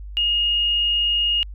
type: tone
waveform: sine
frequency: 2856 Hz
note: F7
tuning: 38 cents sharp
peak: -17 dBFS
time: 0.17-1.43 s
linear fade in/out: 0 ms
effects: added 50 Hz sine -32 dBFS peak until 1.54 s